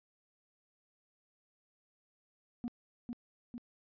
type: tone with echo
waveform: sine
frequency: 240 Hz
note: B3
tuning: 49 cents flat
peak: -32 dBFS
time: 2.64-2.68 s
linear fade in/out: 0 ms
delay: 450 ms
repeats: 2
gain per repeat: -4 dB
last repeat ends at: 3.58 s
effects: tanh soft clip ceiling -33 dBFS + resampled to 11025 Hz